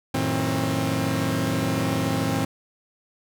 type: tone cluster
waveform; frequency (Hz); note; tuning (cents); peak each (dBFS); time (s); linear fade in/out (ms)
sawtooth; 93.6 / 113.7 / 160 / 186.9 / 266.8; F#2 / A#2 / D#3 / F#3 / C4; +20 / -43 / +49 / +18 / +34; -29 / -24 / -24 / -30 / -22; 0.14-2.45; 5
effects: none